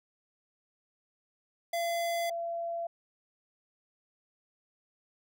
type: tone pair in turn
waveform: square / sine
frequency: 681 / 678.2 Hz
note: F5 / E5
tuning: -44 / +49 cents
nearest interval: unison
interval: 7 cents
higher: first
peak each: -30 / -32 dBFS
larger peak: first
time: 1.73-2.3 / 2.3-2.87 s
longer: neither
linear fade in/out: 5 ms
effects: none